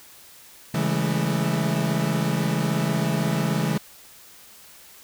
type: chord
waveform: 40% pulse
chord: A major seventh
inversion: first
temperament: equal with one note detuned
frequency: 138.59 / 164.81 / 203.8 / 220 Hz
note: C#3 / E3 / G#3 / A3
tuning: 0 / 0 / -32 / 0 cents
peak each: -26 / -24 / -27 / -29 dBFS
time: 0.74-3.78 s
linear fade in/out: 5 ms
effects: white hiss -48 dBFS RMS until 5.03 s